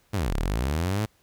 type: linear two-way sweep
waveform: sawtooth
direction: down then up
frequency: 112 to 31.46 to 112 Hz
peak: -20 dBFS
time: 0.13-1.06 s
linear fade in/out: 10 ms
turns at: 0.34 s
effects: pink hiss -64 dBFS RMS until 1.22 s